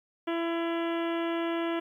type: harmonic tone with a mistuned harmonic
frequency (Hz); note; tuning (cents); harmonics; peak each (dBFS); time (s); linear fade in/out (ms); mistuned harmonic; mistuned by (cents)
334.9; E4; +27; 1 / 2 / 3 / 4 / 5 / 6 / 7 / 8 / 9 / 10; -29 / -35 / -39 / -41 / -43 / -45 / -46 / -47 / -48 / -49; 0.27-1.8; 10; 8; +58
effects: 11-bit